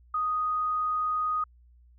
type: tone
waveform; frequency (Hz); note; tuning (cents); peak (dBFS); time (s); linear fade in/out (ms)
sine; 1244.5; D#6; 0; -25; 0.14-1.44; 5
effects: added 60 Hz sine -54 dBFS peak until 1.98 s